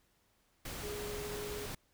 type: tone in noise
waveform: sine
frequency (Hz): 415.3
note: G#4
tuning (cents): 0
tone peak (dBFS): -41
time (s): 0.83-1.66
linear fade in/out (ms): 5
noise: pink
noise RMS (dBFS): -43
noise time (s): 0.65-1.75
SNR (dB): -1
effects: pink hiss -73 dBFS RMS until 1.93 s